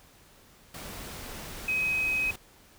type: tone in noise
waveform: sine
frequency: 2531 Hz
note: D#7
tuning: 29 cents sharp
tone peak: -25 dBFS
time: 1.68-2.31 s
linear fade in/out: 5 ms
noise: pink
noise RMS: -41 dBFS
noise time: 0.74-2.36 s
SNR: +13 dB
effects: pink hiss -57 dBFS RMS until 2.78 s